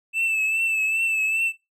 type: tone with vibrato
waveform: triangle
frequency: 2637 Hz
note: E7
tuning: in tune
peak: -19 dBFS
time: 0.13-1.53 s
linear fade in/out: 50 ms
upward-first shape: triangle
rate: 2.5 Hz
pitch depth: 46 cents each way
effects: noise-tail reverb RT60 0.2 s tail -17 dB re dry